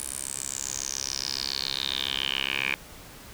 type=tone with band-pass filter sweep; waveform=10% pulse; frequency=67.2 Hz; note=C2; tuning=47 cents sharp; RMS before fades=-31 dBFS; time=0-2.74 s; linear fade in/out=0 ms; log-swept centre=9900 to 2400 Hz; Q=6.2; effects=pink hiss -46 dBFS RMS until 3.33 s